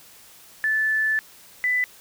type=tone pair in turn; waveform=sine; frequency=1748 / 1993.7 Hz; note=A6 / B6; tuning=-12 / +16 cents; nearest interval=major second; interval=228 cents; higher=second; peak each=-19 dBFS; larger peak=neither; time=0.64-1.19 / 1.64-1.84 s; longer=first; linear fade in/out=0 ms; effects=white hiss -49 dBFS RMS until 2 s